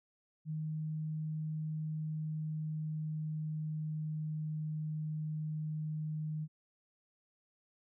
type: tone with pitch glide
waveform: sine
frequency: 155.56 to 154.4 Hz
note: D#3 to D#3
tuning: 0 to -13 cents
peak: -35 dBFS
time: 0.45-6.48 s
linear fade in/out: 50 ms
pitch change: -13 cents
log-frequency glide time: 1.76-4.68 s
effects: none